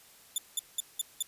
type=tone bursts; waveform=10% pulse; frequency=3520 Hz; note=A7; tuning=in tune; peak=-20 dBFS; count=5; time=0.36-1.225 s; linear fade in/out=2 ms; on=21 ms; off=190 ms; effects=white hiss -57 dBFS RMS until 1.27 s + resampled to 32000 Hz